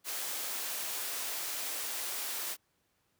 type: high-pass noise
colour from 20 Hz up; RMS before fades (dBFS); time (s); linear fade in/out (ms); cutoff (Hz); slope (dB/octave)
white; -37; 0.04-2.57; 50; 380; 12
effects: pink hiss -75 dBFS RMS until 3.19 s + high-pass 80 Hz 12 dB/octave